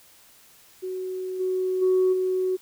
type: tone with level steps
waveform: sine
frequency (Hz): 371.7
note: F#4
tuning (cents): +8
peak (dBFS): -28 / -22 / -16 / -21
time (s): 0.82-2.57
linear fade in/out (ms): 20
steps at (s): 1.39 / 1.81 / 2.12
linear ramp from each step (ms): 20
effects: tanh soft clip ceiling -14 dBFS + white hiss -54 dBFS RMS until 2.61 s